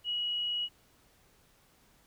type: tone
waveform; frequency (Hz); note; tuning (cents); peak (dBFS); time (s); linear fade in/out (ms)
sine; 2911; F#7; -29; -30; 0.04-0.69; 50
effects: pink hiss -65 dBFS RMS until 2.06 s